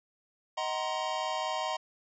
square chord, C half-diminished seventh, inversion first, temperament just, 627.9 / 753.5 / 941.9 / 1046.5 Hz, Eb5 / Gb5 / Bb5 / C6, +16 / +31 / +18 / 0 cents, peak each -37 / -37 / -37 / -38 dBFS, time 0.57-1.77 s, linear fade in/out 10 ms, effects resampled to 16000 Hz

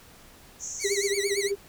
white band-pass noise, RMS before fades -36 dBFS, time 0.59-1.11 s, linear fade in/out 50 ms, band 5900 to 7100 Hz, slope 96 dB/octave
15% pulse tone with vibrato, 2093 Hz, C7, in tune, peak -22 dBFS, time 0.79-1.52 s, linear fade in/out 50 ms, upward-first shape sine, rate 8.8 Hz, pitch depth 150 cents each way
sine tone with tremolo, 400 Hz, G4, 35 cents sharp, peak -22 dBFS, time 0.84-1.56 s, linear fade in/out 10 ms, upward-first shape sine, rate 15 Hz, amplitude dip 85%
effects pink hiss -52 dBFS RMS until 1.68 s

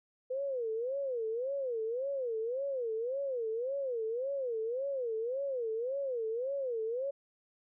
sine tone with vibrato, 496.4 Hz, B4, 9 cents sharp, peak -32 dBFS, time 0.3-7.11 s, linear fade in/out 10 ms, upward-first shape sine, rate 1.8 Hz, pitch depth 210 cents each way, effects none

